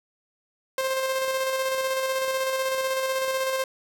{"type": "tone with tremolo", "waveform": "sawtooth", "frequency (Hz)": 527, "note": "C5", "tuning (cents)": 12, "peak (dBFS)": -19, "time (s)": [0.78, 3.64], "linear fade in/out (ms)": 2, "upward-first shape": "square", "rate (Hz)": 16, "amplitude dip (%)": 30, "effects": []}